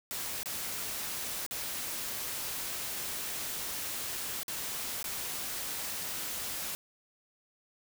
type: noise with dropouts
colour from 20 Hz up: white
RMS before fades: -37 dBFS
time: 0.11-6.75 s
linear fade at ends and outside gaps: 0 ms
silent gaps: 0.431-0.458 / 1.464-1.51 / 4.432-4.481 / 5.028-5.042 s
effects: none